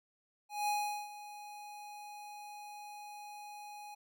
square tone with ADSR envelope, 830.6 Hz, G#5, in tune, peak -31 dBFS, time 0.49-3.95 s, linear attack 190 ms, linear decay 400 ms, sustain -16 dB, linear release 11 ms, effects none

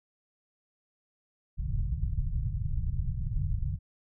pink low-pass noise, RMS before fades -30 dBFS, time 1.57-3.79 s, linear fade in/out 50 ms, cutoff 150 Hz, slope 48 dB/octave, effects none

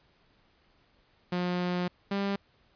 sawtooth tone pair in turn, 178.5 / 198.73 Hz, F3 / G3, +38 / +24 cents, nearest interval major second, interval 186 cents, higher second, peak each -24 dBFS, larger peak neither, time 1.32-1.88 / 2.11-2.36 s, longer first, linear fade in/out 5 ms, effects pink hiss -66 dBFS RMS until 2.75 s + resampled to 11025 Hz

